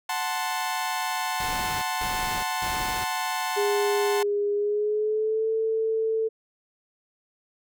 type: chord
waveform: sawtooth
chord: F# diminished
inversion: none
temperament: equal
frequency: 740 / 880 / 1046.5 Hz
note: F#5 / A5 / C6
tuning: 0 / 0 / 0 cents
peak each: -27 / -26 / -28 dBFS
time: 0.09-4.23 s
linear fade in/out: 5 ms
type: noise bursts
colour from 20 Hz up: pink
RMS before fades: -35 dBFS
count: 3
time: 1.4-3.04 s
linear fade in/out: 2 ms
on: 420 ms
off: 190 ms
type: tone with pitch glide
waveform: sine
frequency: 409.5 to 444 Hz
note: G#4 to A4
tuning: -24 to +16 cents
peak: -22 dBFS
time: 3.56-6.29 s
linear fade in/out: 20 ms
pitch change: +140 cents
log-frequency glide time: 4.54-5.49 s
effects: none